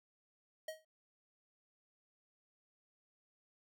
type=tone with exponential decay; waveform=square; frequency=631 Hz; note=D#5; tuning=24 cents sharp; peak=-39 dBFS; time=0.68-0.85 s; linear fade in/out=5 ms; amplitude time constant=35 ms; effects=none